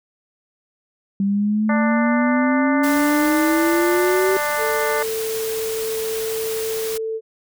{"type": "exponential sweep", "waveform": "sine", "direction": "up", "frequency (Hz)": [196, 385.2], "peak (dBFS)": -16, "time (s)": [1.2, 4.37], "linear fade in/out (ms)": 2}
{"type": "harmonic tone", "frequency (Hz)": 295.6, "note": "D4", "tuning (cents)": 11, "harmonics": [2, 3, 4, 5, 6, 7], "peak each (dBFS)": [-24, -26, -27, -28, -29, -29], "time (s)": [1.69, 5.03], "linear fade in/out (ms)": 5}
{"type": "noise", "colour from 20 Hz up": "white", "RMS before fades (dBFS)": -30, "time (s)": [2.83, 6.98], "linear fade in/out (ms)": 10}
{"type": "tone", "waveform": "sine", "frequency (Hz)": 444.1, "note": "A4", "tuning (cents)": 16, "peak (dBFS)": -22, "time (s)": [4.57, 7.21], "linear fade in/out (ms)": 50}
{"effects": []}